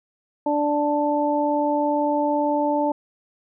harmonic tone, 293.7 Hz, D4, in tune, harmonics 1 / 2 / 3, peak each -23 / -23 / -23 dBFS, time 0.46-2.92 s, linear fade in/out 5 ms, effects none

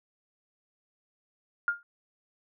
sine tone with exponential decay, 1411 Hz, F6, 17 cents sharp, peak -20 dBFS, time 1.68-1.83 s, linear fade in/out 1 ms, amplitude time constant 31 ms, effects none

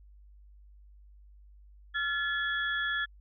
sine tone cluster, 1382 / 1718 / 3358 Hz, F6 / A6 / G#7, -19 / -42 / +18 cents, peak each -35 / -30 / -37 dBFS, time 1.94-3.06 s, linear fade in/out 20 ms, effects added 50 Hz sine -52 dBFS peak until 3.2 s

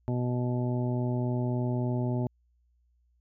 harmonic tone, 123.47 Hz, B2, in tune, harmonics 1 / 2 / 3 / 4 / 5 / 6 / 7, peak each -28 / -32 / -36 / -47 / -39 / -50 / -43 dBFS, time 0.08-2.27 s, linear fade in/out 0 ms, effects added 60 Hz sine -65 dBFS peak until 3.2 s

